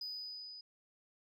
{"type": "tone with level ramp", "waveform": "sine", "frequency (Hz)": 4978, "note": "D#8", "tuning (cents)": 0, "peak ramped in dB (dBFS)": [-37, -48], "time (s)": [0.01, 0.61], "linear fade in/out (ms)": 5, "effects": ["tanh soft clip ceiling -38 dBFS"]}